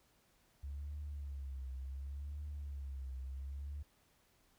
sine tone with vibrato, 69.3 Hz, C#2, in tune, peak -40 dBFS, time 0.63-3.83 s, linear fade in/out 10 ms, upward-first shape triangle, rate 0.69 Hz, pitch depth 120 cents each way, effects tanh soft clip ceiling -37 dBFS + pink hiss -72 dBFS RMS until 4.58 s

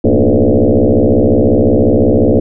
sine tone with frequency modulation, 105.6 Hz, G#2, 29 cents sharp, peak -6 dBFS, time 0.04-2.4 s, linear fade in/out 5 ms, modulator 65.6 Hz, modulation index 7.2, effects none

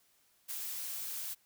blue noise with ADSR envelope, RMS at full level -37 dBFS, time 0.48-1.35 s, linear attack 31 ms, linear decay 5 ms, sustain -3 dB, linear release 24 ms, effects white hiss -70 dBFS RMS until 1.45 s

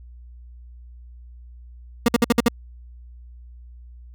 30% pulse tone bursts, 235.9 Hz, A#3, 21 cents sharp, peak -10 dBFS, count 6, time 2.06-2.483 s, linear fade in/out 2 ms, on 23 ms, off 57 ms, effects added 60 Hz sine -40 dBFS peak until 4.14 s

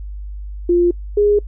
sine tone pair in turn, 349.2 / 413.1 Hz, F4 / G#4, 0 / -9 cents, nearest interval minor third, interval 291 cents, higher second, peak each -10 dBFS, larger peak neither, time 0.69-0.91 / 1.17-1.39 s, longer neither, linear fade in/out 5 ms, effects noise-tail reverb RT60 0.1 s tail -26 dB re dry + added 50 Hz sine -26 dBFS peak until 1.47 s

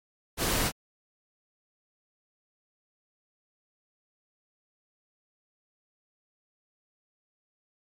pink noise, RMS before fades -27 dBFS, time 0.37-0.72 s, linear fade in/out 50 ms, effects MP3 64 kbps

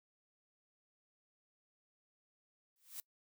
blue noise with exponential growth, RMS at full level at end -42 dBFS, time 2.76-3 s, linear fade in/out 1 ms, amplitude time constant 51 ms, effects noise-tail reverb RT60 0.1 s tail -23 dB re dry

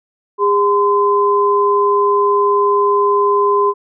sine tone pair together, 406.3 / 1025 Hz, G#4 / C6, -38 / -36 cents, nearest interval octave + major third, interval 1602 cents, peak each -13 dBFS, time 0.38-3.74 s, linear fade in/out 50 ms, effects none

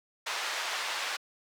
pink band-pass noise, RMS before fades -34 dBFS, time 0.26-1.17 s, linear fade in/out 10 ms, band 940 to 5300 Hz, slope 12 dB/octave, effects high-pass 400 Hz 12 dB/octave

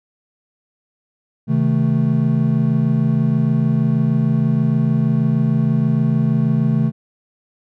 triangle chord, A diminished, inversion first, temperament just, 132 / 158.4 / 220 Hz, C3 / Eb3 / A3, +16 / +31 / 0 cents, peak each -16 dBFS, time 1.47-6.92 s, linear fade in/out 50 ms, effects none

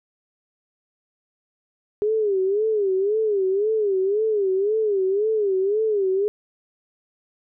sine tone with vibrato, 407.3 Hz, G#4, 34 cents flat, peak -18 dBFS, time 2.02-6.28 s, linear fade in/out 0 ms, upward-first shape sine, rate 1.9 Hz, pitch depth 140 cents each way, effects none

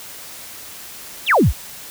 sine exponential sweep, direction down, 4186 to 41.2 Hz, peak -10 dBFS, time 1.26-1.53 s, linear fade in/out 50 ms, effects white hiss -36 dBFS RMS until 1.9 s

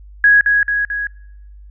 sine tone with echo, 1661.2 Hz, G#6, in tune, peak -6 dBFS, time 0.24-0.41 s, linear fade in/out 2 ms, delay 220 ms, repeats 3, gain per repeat -4 dB, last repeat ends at 1.07 s, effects noise-tail reverb RT60 1.0 s tail -25 dB re dry + added 50 Hz sine -36 dBFS peak until 1.7 s

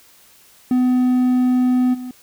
triangle tone with level steps, 251.5 Hz, B3, 32 cents sharp, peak -11 / -25 dBFS, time 0.71-2.11 s, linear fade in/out 2 ms, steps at 1.93 s, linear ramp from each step 20 ms, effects white hiss -50 dBFS RMS until 2.22 s

